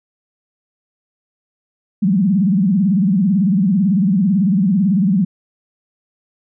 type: tone with vibrato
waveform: sine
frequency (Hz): 192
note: G3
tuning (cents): -36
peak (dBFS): -11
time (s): 2.02-5.25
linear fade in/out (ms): 10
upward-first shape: sine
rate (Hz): 18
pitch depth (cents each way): 200
effects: none